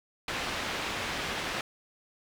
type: low-pass noise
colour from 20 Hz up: white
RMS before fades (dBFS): -34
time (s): 0.28-1.61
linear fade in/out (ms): 2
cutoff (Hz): 2900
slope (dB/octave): 12
effects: none